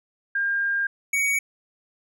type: tone pair in turn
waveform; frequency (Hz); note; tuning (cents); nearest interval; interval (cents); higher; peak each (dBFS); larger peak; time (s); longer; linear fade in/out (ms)
sine / square; 1606 / 2247; G6 / C#7; +41 / +23; tritone; 582; second; -21; neither; 0.35-0.87 / 1.13-1.39; first; 5
effects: none